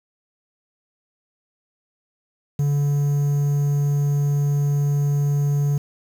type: tone with quantisation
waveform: triangle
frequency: 143.7 Hz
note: D3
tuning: 37 cents flat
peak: -15 dBFS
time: 2.59-5.78 s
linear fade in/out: 5 ms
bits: 7
effects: none